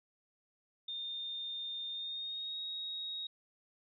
sine tone with pitch glide, 3633 to 3772 Hz, A#7 to A#7, -45 to +20 cents, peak -38 dBFS, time 0.88-3.27 s, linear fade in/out 5 ms, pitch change +65 cents, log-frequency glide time 1.9-2.59 s, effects none

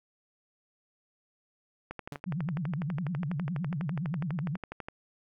click train, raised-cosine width 0.5 ms, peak -23 dBFS, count 37, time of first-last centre 1.91-4.885 s, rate 12.1 Hz
sawtooth tone with exponential decay, 144.3 Hz, D3, 30 cents flat, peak -31 dBFS, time 2.12-2.2 s, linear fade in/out 2 ms, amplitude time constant 17 ms
sine tone with vibrato, 160 Hz, D#3, 49 cents sharp, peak -30 dBFS, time 2.26-4.57 s, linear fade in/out 20 ms, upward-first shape sine, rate 9.7 Hz, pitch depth 280 cents each way
effects none

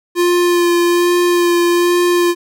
square tone with vibrato, 349.2 Hz, F4, in tune, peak -11 dBFS, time 0.15-2.35 s, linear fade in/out 50 ms, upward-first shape sine, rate 1.2 Hz, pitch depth 15 cents each way, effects none

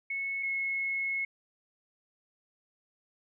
sine tone pair in turn, 2198 / 2180 Hz, C#7 / C#7, -15 / -29 cents, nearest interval unison, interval 14 cents, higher first, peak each -31 / -29 dBFS, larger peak second, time 0.1-0.43 / 0.43-1.25 s, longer second, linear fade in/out 5 ms, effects none

